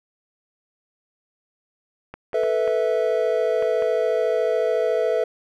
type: clicks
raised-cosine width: 0.5 ms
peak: -20 dBFS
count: 6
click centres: 2.14 / 2.332 / 2.435 / 2.677 / 3.625 / 3.823 s
type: chord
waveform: triangle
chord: A suspended second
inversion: none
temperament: equal with one note detuned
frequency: 440 / 493.9 / 653.6 Hz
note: A4 / B4 / E5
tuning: 0 / 0 / -15 cents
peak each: -21 dBFS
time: 2.34-5.24 s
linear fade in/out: 5 ms
effects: none